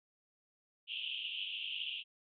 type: band-pass noise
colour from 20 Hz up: pink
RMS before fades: -41 dBFS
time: 0.87-2.04 s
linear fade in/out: 50 ms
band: 2700 to 3300 Hz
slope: 96 dB/octave
effects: none